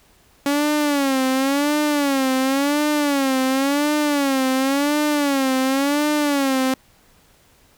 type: tone with vibrato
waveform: sawtooth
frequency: 279.6 Hz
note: C#4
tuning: 15 cents sharp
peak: -13 dBFS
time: 0.46-6.74 s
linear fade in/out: 2 ms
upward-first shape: sine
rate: 0.93 Hz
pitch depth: 120 cents each way
effects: pink hiss -55 dBFS RMS until 7.77 s